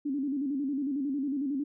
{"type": "tone with vibrato", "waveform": "sine", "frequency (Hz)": 277.9, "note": "C#4", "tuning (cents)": 4, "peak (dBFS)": -28, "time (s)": [0.05, 1.64], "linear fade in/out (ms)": 10, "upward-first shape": "square", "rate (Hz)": 11, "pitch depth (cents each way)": 85, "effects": []}